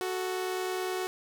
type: tone pair together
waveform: sawtooth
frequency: 370.4 / 440 Hz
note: F#4 / A4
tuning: +2 / 0 cents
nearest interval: minor third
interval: 298 cents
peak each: -27 / -35 dBFS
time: 0.01-1.07 s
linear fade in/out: 0 ms
effects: none